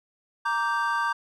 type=chord; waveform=triangle; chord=G minor; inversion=first; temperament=equal with one note detuned; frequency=932.3 / 1168.6 / 1568 Hz; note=Bb5 / D6 / G6; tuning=0 / -9 / 0 cents; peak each=-26 dBFS; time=0.45-1.13 s; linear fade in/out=10 ms; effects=none